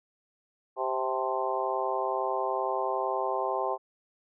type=harmonic tone with a mistuned harmonic; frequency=130.81 Hz; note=C3; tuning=in tune; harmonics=3 / 4 / 5 / 6 / 7 / 8; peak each=-34 / -34 / -34 / -34 / -34 / -34 dBFS; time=0.76-3.78 s; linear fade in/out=50 ms; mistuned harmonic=7; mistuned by=-55 cents; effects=none